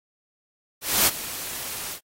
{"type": "noise with ADSR envelope", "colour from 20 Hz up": "white", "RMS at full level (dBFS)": -17, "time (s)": [0.81, 2], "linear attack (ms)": 260, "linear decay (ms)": 26, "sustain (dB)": -16, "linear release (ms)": 73, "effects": ["AAC 48 kbps"]}